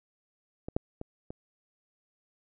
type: clicks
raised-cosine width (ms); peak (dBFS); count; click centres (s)
2; -23 / -13 / -24 / -26; 4; 0.685 / 0.765 / 1.014 / 1.305
effects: none